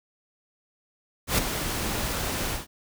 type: noise with ADSR envelope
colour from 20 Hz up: pink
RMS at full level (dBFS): -20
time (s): 1.27-2.67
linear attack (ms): 110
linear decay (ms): 14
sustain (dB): -9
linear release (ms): 160
effects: none